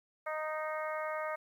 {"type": "harmonic tone", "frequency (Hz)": 310, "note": "D#4", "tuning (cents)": -6, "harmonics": [2, 3, 4, 5, 6, 7], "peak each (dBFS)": [-37, -43, -40, -46, -46, -46], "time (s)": [0.26, 1.36], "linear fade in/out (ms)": 10, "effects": ["11-bit"]}